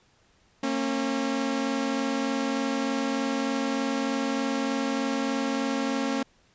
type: tone pair together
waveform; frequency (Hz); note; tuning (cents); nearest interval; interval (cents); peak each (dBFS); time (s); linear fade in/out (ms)
sawtooth; 228.6 / 271.9; A#3 / C#4; -34 / -33; minor third; 301; -26 / -23; 0.63-6.23; 5
effects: pink hiss -63 dBFS RMS until 6.54 s + resampled to 16000 Hz